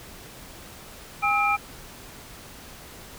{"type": "tone cluster", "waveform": "sine", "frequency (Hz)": [814, 1286, 2381], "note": ["G#5", "E6", "D7"], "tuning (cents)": [-35, -43, 23], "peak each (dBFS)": -24, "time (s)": [1.22, 1.57], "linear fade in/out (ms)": 20, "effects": ["pink hiss -44 dBFS RMS until 3.18 s"]}